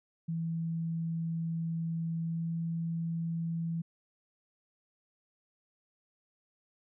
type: tone with pitch glide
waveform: sine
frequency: 164.81 to 165.96 Hz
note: E3 to E3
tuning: 0 to +12 cents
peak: -31 dBFS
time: 0.28-3.82 s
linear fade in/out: 10 ms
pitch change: +12 cents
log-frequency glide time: 2.22-2.5 s
effects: none